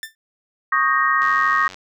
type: tone with exponential decay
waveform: sawtooth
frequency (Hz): 1781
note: A6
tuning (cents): +21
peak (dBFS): -21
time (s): 0.03-0.15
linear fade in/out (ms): 1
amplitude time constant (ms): 24
type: chord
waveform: sine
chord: Eb dominant seventh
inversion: third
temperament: equal with one note detuned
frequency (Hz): 1108.7 / 1244.5 / 1587.1 / 1864.7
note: Db6 / Eb6 / G6 / Bb6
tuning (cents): 0 / 0 / +21 / 0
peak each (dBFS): -20 / -20 / -25 / -19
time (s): 0.72-1.68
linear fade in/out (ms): 5
type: click train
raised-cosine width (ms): 0.2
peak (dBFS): -19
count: 50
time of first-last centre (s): 1.22-1.744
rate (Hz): 93.5
effects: none